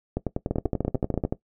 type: two click trains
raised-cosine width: 2 ms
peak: -12 / -11 dBFS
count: 12 / 12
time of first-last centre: 0.17-1.238 / 0.51-1.325 s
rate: 10.3 / 13.5 Hz
effects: noise-tail reverb RT60 0.1 s tail -17 dB re dry